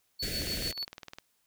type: tone with tremolo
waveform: triangle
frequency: 4435 Hz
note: C#8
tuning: in tune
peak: -30 dBFS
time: 0.19-0.85 s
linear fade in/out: 10 ms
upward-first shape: triangle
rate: 6.8 Hz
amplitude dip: 85%
type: band-stop noise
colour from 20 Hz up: pink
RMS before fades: -36 dBFS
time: 0.22-0.72 s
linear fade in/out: 10 ms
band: 630 to 1600 Hz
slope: 48 dB/octave
type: click train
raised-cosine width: 0.2 ms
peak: -25 dBFS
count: 16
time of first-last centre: 0.42-1.185 s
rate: 19.6 Hz
effects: white hiss -73 dBFS RMS until 1.46 s